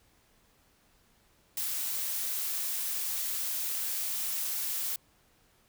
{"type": "noise", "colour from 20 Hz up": "blue", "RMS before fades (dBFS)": -33, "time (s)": [1.57, 4.96], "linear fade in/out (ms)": 2, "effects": ["pink hiss -66 dBFS RMS until 5.68 s"]}